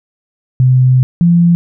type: tone pair in turn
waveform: sine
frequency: 128.2 / 171.72 Hz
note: C3 / F3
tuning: -35 / -29 cents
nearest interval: perfect fourth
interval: 506 cents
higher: second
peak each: -5 dBFS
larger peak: neither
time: 0.6-1.03 / 1.21-1.55 s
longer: first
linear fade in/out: 0 ms
effects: none